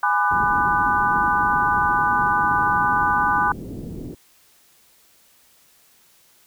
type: chord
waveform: sine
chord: G# half-diminished seventh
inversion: none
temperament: just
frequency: 830.6 / 996.7 / 1196.1 / 1495.1 Hz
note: G#5 / B5 / D6 / F#6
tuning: 0 / +16 / +31 / +18 cents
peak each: -22 dBFS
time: 0.03-3.52 s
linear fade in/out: 2 ms
type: low-pass noise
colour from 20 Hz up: white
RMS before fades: -32 dBFS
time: 0.31-4.15 s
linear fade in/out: 5 ms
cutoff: 340 Hz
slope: 24 dB/octave
effects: white hiss -56 dBFS RMS until 6.46 s